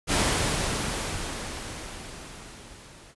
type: noise with level ramp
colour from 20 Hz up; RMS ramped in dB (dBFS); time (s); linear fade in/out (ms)
pink; -22 to -50; 0.07-3.15; 50
effects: resampled to 24000 Hz